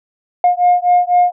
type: beating tone pair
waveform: sine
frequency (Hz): 711 / 715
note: F5 / F5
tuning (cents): +31 / +41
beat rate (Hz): 4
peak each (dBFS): -11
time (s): 0.44-1.32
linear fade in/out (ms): 2
effects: tanh soft clip ceiling -4 dBFS